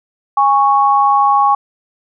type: tone pair together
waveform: sine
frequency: 820.6 / 1107 Hz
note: G#5 / C#6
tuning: -21 / -3 cents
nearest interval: perfect fourth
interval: 518 cents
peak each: -11 dBFS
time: 0.37-1.55 s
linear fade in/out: 5 ms
effects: none